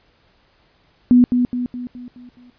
sine tone with echo, 246.3 Hz, B3, 5 cents flat, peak -7 dBFS, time 1.11-1.24 s, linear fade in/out 0 ms, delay 210 ms, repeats 6, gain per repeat -6 dB, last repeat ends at 2.5 s, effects pink hiss -58 dBFS RMS until 2.58 s + resampled to 11025 Hz

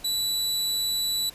sawtooth tone, 3951 Hz, B7, in tune, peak -21 dBFS, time 0.04-1.3 s, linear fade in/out 10 ms, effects pink hiss -48 dBFS RMS until 1.34 s + resampled to 32000 Hz

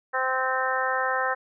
harmonic tone, 259.8 Hz, C4, 12 cents flat, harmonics 2 / 3 / 4 / 5 / 6 / 7, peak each -30 / -30 / -30 / -30 / -30 / -30 dBFS, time 0.13-1.35 s, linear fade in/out 20 ms, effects none

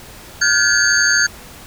sine tone cluster, 1434 / 1546 / 1705 / 4556 / 6470 Hz, F6 / G6 / G#6 / C#8 / G#8, +45 / -24 / +45 / +47 / -46 cents, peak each -18 dBFS, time 0.41-1.27 s, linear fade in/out 10 ms, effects pink hiss -38 dBFS RMS until 1.66 s

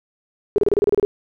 sine tone bursts, 410.7 Hz, G#4, 19 cents flat, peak -12 dBFS, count 10, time 0.56-1.05 s, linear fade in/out 0 ms, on 22 ms, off 30 ms, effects none

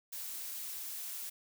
blue noise, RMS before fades -42 dBFS, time 0.12-1.3 s, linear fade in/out 10 ms, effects none

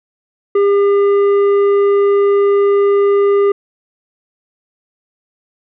triangle tone with tanh clipping, 402 Hz, G4, 44 cents sharp, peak -10 dBFS, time 0.55-3.52 s, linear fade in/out 5 ms, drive 12 dB, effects none

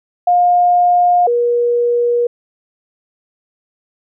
sine tone pair in turn, 710 / 478.8 Hz, F5 / A#4, +28 / +46 cents, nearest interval perfect fifth, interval 682 cents, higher first, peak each -8 / -11 dBFS, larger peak first, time 0.27-1.27 / 1.27-2.27 s, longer neither, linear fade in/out 5 ms, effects none

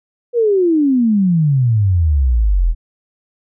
sine exponential sweep, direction down, 492.3 to 38.68 Hz, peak -10 dBFS, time 0.33-2.75 s, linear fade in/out 50 ms, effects none

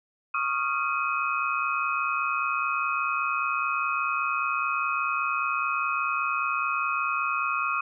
sine tone cluster, 1107 / 1232 / 1381 / 2523 Hz, C#6 / D#6 / F6 / D#7, -3 / -17 / -20 / +23 cents, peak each -30 dBFS, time 0.34-7.81 s, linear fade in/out 5 ms, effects none

